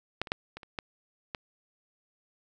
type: clicks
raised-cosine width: 0.3 ms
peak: -13 / -26 / -11 / -25 / -30 / -17 / -18 dBFS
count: 7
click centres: 0.216 / 0.272 / 0.319 / 0.57 / 0.632 / 0.788 / 1.348 s
effects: none